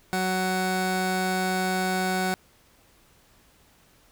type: tone pair together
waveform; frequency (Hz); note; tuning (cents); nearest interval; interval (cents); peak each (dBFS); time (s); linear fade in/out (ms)
25% pulse; 186 / 744; F#3 / F#5; +9 / +9; 2 octaves; 2400; -23; 0.13-2.34; 0
effects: pink hiss -59 dBFS RMS until 4.11 s